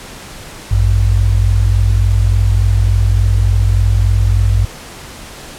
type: tone pair together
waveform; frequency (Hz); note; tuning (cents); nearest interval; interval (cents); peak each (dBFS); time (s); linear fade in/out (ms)
sine; 54.54 / 98; A1 / G2; -15 / 0; minor seventh; 1015; -11; 0.71-4.65; 5
effects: pink hiss -32 dBFS RMS until 5.58 s + low-pass 11000 Hz 12 dB/octave